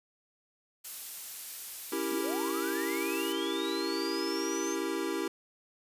blue noise, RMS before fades -40 dBFS, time 0.84-3.33 s, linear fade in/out 10 ms
square chord, C# diminished seventh, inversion none, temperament equal, 277.2 / 329.6 / 392 / 466.2 Hz, C#4 / E4 / G4 / Bb4, 0 / 0 / 0 / 0 cents, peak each -40 / -35 / -36 / -41 dBFS, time 1.92-5.28 s, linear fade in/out 5 ms
sine linear sweep, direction up, 201.3 to 6370 Hz, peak -38 dBFS, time 2.11-4.76 s, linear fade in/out 20 ms
effects resampled to 32000 Hz

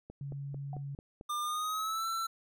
click train, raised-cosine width 2 ms, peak -32 dBFS, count 6, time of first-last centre 0.1-1.211 s, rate 4.5 Hz
sine tone, 140 Hz, C#3, 18 cents sharp, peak -37 dBFS, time 0.21-0.95 s, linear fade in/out 2 ms
sine tone with exponential decay, 738 Hz, F#5, 5 cents flat, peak -40 dBFS, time 0.73-0.84 s, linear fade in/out 2 ms, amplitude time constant 22 ms
square tone with pitch glide, 1200 to 1339.2 Hz, D6 to E6, +37 to +27 cents, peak -33 dBFS, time 1.29-2.27 s, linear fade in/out 10 ms, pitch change +190 cents, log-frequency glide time 1.41-2.07 s
effects none

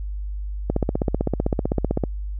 click train, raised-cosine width 2 ms, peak -7 dBFS, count 22, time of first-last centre 0.7-2.038 s, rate 15.7 Hz, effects added 50 Hz sine -26 dBFS peak until 2.39 s

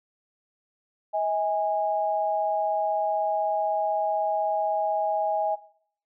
sine tone pair together, 639 / 823 Hz, D#5 / G#5, +46 / -16 cents, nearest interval major third, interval 438 cents, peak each -26 dBFS, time 1.13-5.56 s, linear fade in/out 20 ms, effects noise-tail reverb RT60 0.6 s tail -17 dB re dry

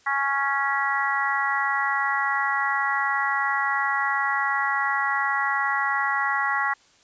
harmonic tone, 277.2 Hz, C#4, in tune, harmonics 3 / 4 / 5 / 6 / 7, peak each -28 / -27 / -29 / -30 / -26 dBFS, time 0.06-6.74 s, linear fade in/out 10 ms, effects white hiss -58 dBFS RMS until 7.03 s + resampled to 16000 Hz

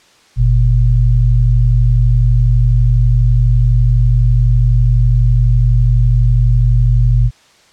sine tone pair together, 47.97 / 120 Hz, G1 / B2, -37 / -49 cents, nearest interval octave + major third, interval 1588 cents, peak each -10 dBFS, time 0.36-7.31 s, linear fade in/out 50 ms, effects white hiss -48 dBFS RMS until 7.72 s + low-pass 6000 Hz 12 dB/octave

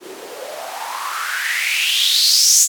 blue noise with band-pass filter sweep, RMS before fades -18 dBFS, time 0-2.68 s, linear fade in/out 50 ms, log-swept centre 330 to 7100 Hz, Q 5.8, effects none

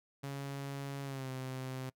sawtooth tone with pitch glide, 139 to 130.44 Hz, C#3 to C3, +5 to -5 cents, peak -35 dBFS, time 0.23-1.9 s, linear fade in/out 10 ms, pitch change -110 cents, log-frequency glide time 1.04-1.3 s, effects noise-tail reverb RT60 0.1 s tail -23 dB re dry

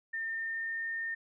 sine tone with pitch glide, 1808 to 1821.6 Hz, A6 to A#6, +47 to -40 cents, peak -33 dBFS, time 0.13-1.15 s, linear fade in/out 10 ms, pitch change +13 cents, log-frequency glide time 0.24-0.87 s, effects none

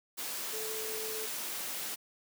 sine tone in noise, 437.7 Hz, A4, 9 cents flat, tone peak -40 dBFS, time 0.52-1.27 s, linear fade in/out 20 ms, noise white, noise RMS -38 dBFS, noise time 0.17-1.96 s, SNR -5 dB, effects high-pass 200 Hz 12 dB/octave

